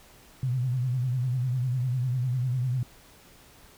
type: tone with vibrato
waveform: sine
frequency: 126.3 Hz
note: B2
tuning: 39 cents sharp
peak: -24 dBFS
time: 0.43-2.83 s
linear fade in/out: 2 ms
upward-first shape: sine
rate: 10 Hz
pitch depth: 86 cents each way
effects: pink hiss -54 dBFS RMS until 3.77 s